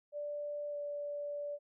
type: tone with pitch glide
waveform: sine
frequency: 586 to 580.9 Hz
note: D5 to D5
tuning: -4 to -19 cents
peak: -37 dBFS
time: 0.12-1.59 s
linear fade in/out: 50 ms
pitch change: -15 cents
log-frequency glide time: 0.7-0.76 s
effects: none